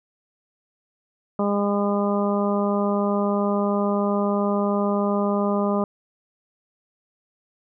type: harmonic tone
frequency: 203 Hz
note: G#3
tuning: 39 cents flat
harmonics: 1 / 2 / 3 / 4 / 5 / 6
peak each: -22 / -26 / -26 / -32 / -31 / -31 dBFS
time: 1.39-5.84 s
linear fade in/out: 2 ms
effects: none